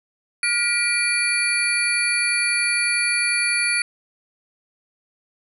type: tone cluster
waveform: sine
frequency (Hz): 1421 / 1944 / 2369 / 4477 / 10160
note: F6 / B6 / D7 / C#8 / D#9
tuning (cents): +30 / -28 / +14 / +16 / +35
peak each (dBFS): -28 / -28 / -21 / -27 / -24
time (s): 0.43-3.82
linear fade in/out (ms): 2
effects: none